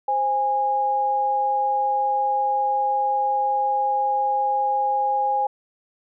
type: tone pair together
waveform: sine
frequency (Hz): 523.3 / 822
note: C5 / G#5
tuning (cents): 0 / -18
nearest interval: minor sixth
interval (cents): 782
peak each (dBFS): -28 / -19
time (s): 0.08-5.47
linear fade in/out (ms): 5
effects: none